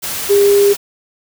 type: tone in noise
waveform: sine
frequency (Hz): 403.9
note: G#4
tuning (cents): -48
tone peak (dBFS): -7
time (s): 0.29-0.74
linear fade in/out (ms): 20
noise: white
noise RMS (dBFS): -22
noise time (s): 0.02-0.77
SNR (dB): +12
effects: none